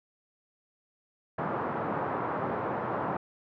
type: band-pass noise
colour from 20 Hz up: white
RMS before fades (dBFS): -32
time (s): 1.38-3.17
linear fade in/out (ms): 5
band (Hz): 110 to 1200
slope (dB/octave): 24
effects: none